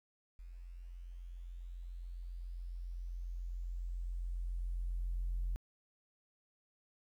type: tone with level ramp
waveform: sine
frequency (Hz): 43.65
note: F1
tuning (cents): 0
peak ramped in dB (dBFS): -47 to -32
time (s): 0.39-5.56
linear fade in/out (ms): 0
effects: tanh soft clip ceiling -30 dBFS + 12-bit